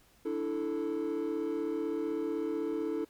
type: chord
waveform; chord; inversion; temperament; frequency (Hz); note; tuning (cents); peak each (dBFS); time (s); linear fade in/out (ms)
triangle; D suspended second; none; equal; 293.7 / 329.6 / 440; D4 / E4 / A4; 0 / 0 / 0; -34 / -32 / -32; 0.25-3.05; 10
effects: tanh soft clip ceiling -24 dBFS + pink hiss -64 dBFS RMS until 3.09 s